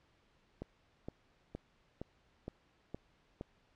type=click train; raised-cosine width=2 ms; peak=-28 dBFS; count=7; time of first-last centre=0.62-3.411 s; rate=2.15 Hz; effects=pink hiss -71 dBFS RMS until 3.75 s + low-pass 4000 Hz 12 dB/octave